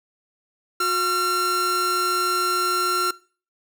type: tone pair together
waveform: 45% pulse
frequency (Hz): 362 / 1366.7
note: F#4 / F6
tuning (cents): -38 / -38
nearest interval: octave + major seventh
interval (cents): 2300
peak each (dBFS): -28 / -20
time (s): 0.8-3.11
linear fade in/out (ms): 5
effects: noise-tail reverb RT60 0.4 s tail -21 dB re dry